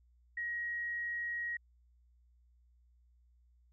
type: tone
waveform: sine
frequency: 1894 Hz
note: A#6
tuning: 27 cents sharp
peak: -35 dBFS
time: 0.37-1.57 s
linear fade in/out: 5 ms
effects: added 60 Hz sine -64 dBFS peak until 3.72 s